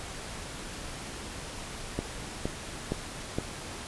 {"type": "click train", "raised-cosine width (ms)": 2, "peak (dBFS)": -15, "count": 4, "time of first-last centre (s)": [1.99, 3.385], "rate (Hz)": 2.15, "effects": ["pink hiss -40 dBFS RMS until 3.87 s", "resampled to 24000 Hz"]}